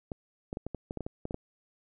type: clicks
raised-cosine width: 2 ms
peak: -22 dBFS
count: 12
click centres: 0.118 / 0.529 / 0.571 / 0.666 / 0.747 / 0.909 / 0.973 / 1.007 / 1.065 / 1.254 / 1.309 / 1.344 s
effects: none